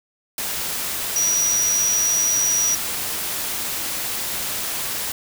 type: tone in noise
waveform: sine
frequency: 5800 Hz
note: F#8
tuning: 35 cents flat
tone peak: -17 dBFS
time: 1.16-2.75 s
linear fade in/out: 2 ms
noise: white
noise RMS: -26 dBFS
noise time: 0.38-5.12 s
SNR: +6 dB
effects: none